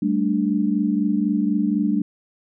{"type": "chord", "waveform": "sine", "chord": "G suspended second", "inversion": "none", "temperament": "equal", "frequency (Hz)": [196, 220, 293.7], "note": ["G3", "A3", "D4"], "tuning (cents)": [0, 0, 0], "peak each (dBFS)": -22, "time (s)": [0.02, 2.02], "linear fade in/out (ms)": 5, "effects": []}